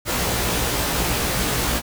pink noise with comb filter, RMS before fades -22 dBFS, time 0.05-1.82 s, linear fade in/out 50 ms, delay 17 ms, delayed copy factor +0.9, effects none

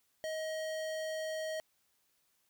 square tone with notch filter, 631 Hz, D#5, 24 cents sharp, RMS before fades -38 dBFS, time 0.24-1.6 s, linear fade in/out 0 ms, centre 12000 Hz, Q 1.2, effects white hiss -75 dBFS RMS until 2.49 s

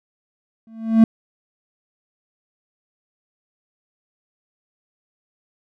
triangle tone with exponential growth, 224.1 Hz, A3, 32 cents sharp, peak -3 dBFS, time 0.67-1.04 s, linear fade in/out 2 ms, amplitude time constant 79 ms, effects none

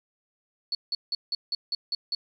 sine tone bursts, 4435 Hz, C#8, in tune, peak -25 dBFS, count 8, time 0.72-2.15 s, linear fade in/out 2 ms, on 30 ms, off 170 ms, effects 10-bit

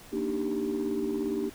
sine chord, Eb major seventh, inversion second, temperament equal, 233.1 / 293.7 / 311.1 / 392 Hz, Bb3 / D4 / Eb4 / G4, 0 / 0 / 0 / 0 cents, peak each -33 / -32 / -33 / -30 dBFS, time 0.12-1.5 s, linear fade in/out 20 ms, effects tanh soft clip ceiling -22 dBFS + pink hiss -50 dBFS RMS until 1.54 s

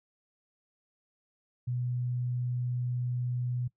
sine tone, 123.47 Hz, B2, in tune, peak -29 dBFS, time 1.67-3.68 s, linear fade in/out 10 ms, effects noise-tail reverb RT60 0.1 s tail -20 dB re dry

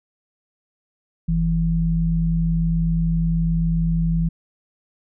sine tone pair together, 46.02 / 164.81 Hz, F#1 / E3, -9 / 0 cents, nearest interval octave + minor seventh, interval 2209 cents, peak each -22 / -18 dBFS, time 1.28-4.29 s, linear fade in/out 10 ms, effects none

